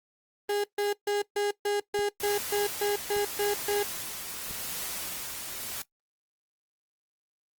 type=tone bursts; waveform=35% pulse; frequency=409.8 Hz; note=G#4; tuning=23 cents flat; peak=-24 dBFS; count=12; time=0.49-3.83 s; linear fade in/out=5 ms; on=150 ms; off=140 ms
type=clicks; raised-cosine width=3 ms; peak=-30 dBFS; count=3; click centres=1.991 / 3.166 / 4.51 s
type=noise with tremolo; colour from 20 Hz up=white; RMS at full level=-35 dBFS; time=2.2-5.82 s; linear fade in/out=2 ms; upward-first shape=sine; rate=0.85 Hz; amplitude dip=30%
effects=noise-tail reverb RT60 0.1 s tail -19 dB re dry + Opus 24 kbps